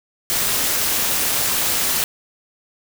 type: noise with amplitude modulation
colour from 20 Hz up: white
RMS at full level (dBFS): -17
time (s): 0.3-2.04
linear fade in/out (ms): 0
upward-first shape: sine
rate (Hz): 247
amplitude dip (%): 60
effects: none